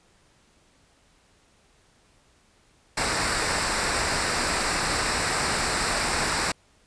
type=noise with comb filter; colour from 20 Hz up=pink; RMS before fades=-25 dBFS; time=2.97-6.52 s; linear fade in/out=5 ms; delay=0.31 ms; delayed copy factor=-0.6; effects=pink hiss -61 dBFS RMS until 6.86 s + resampled to 22050 Hz